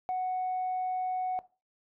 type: tone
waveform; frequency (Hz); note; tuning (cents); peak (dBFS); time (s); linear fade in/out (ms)
sine; 740; F#5; 0; -27; 0.09-1.39; 0
effects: noise-tail reverb RT60 0.3 s tail -18 dB re dry + tanh soft clip ceiling -26 dBFS